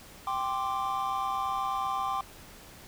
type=chord; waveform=triangle; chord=G suspended fourth; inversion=none; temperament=equal; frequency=784 / 1046.5 / 1174.7 Hz; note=G5 / C6 / D6; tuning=0 / 0 / 0 cents; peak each=-31 dBFS; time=0.27-2.21 s; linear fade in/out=2 ms; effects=pink hiss -50 dBFS RMS until 2.87 s